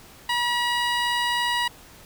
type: tone with notch filter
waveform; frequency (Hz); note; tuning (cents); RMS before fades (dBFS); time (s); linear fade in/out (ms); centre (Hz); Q
15% pulse; 963; B5; -44; -24; 0.29-1.68; 5; 12000; 0.61
effects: pink hiss -48 dBFS RMS until 2.05 s